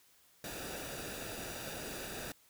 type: noise with comb filter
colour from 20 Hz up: pink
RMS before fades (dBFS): -43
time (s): 0.44-2.32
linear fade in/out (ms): 2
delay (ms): 0.94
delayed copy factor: -0.6
effects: white hiss -66 dBFS RMS until 2.49 s